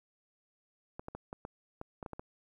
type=clicks; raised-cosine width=1 ms; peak=-27 dBFS; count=10; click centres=0.995 / 1.084 / 1.15 / 1.329 / 1.451 / 1.814 / 2.028 / 2.062 / 2.133 / 2.195 s; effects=11-bit